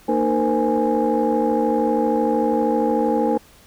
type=tone cluster; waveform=sine; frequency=230.6 / 305.1 / 460.1 / 513 / 830 Hz; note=A#3 / D#4 / A#4 / C5 / G#5; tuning=-19 / -34 / -23 / -34 / -1 cents; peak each=-22 dBFS; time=0.08-3.38 s; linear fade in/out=10 ms; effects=tanh soft clip ceiling -9 dBFS + pink hiss -50 dBFS RMS until 3.66 s